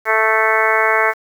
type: harmonic tone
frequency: 220 Hz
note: A3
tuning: in tune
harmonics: 2 / 3 / 4 / 5 / 6 / 7 / 8 / 9 / 10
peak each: -21 / -21 / -21 / -21 / -21 / -21 / -21 / -21 / -21 dBFS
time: 0.05-1.14 s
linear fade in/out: 50 ms
effects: 7-bit